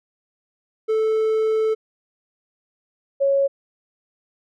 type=tone pair in turn; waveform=triangle / sine; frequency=438.6 / 552.6 Hz; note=A4 / C#5; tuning=-6 / -6 cents; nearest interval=major third; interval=400 cents; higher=second; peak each=-15 dBFS; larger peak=neither; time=0.88-1.75 / 3.2-3.48 s; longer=first; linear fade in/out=20 ms; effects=none